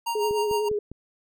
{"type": "tone with tremolo", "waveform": "square", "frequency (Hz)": 932.3, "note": "A#5", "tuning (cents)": 0, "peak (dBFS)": -25, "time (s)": [0.06, 0.69], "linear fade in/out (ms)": 10, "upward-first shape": "sine", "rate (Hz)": 6.6, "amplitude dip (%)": 70}
{"type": "tone with vibrato", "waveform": "sine", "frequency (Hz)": 420, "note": "G#4", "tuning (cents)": 19, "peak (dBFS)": -23, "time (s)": [0.15, 0.79], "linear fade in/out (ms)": 5, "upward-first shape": "sine", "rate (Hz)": 11, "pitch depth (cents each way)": 33}
{"type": "click train", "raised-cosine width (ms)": 3, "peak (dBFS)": -25, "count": 4, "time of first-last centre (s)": [0.31, 0.916], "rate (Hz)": 4.95}
{"effects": []}